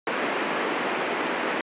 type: band-pass noise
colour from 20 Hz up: pink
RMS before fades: -27 dBFS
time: 0.07-1.61 s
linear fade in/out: 2 ms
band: 260 to 2700 Hz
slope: 24 dB/octave
effects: resampled to 8000 Hz